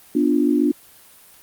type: chord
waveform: sine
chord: B diminished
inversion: none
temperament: equal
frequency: 246.9 / 293.7 / 349.2 Hz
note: B3 / D4 / F4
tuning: 0 / 0 / 0 cents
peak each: -20 / -17 / -22 dBFS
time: 0.15-0.72 s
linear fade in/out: 5 ms
effects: white hiss -48 dBFS RMS until 1.42 s + Opus 32 kbps